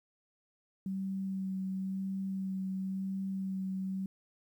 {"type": "tone with vibrato", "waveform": "sine", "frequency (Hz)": 191.2, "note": "G3", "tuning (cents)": -43, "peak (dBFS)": -33, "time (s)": [0.86, 4.06], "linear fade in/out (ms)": 2, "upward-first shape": "sine", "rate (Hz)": 0.96, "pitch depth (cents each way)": 14, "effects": ["11-bit"]}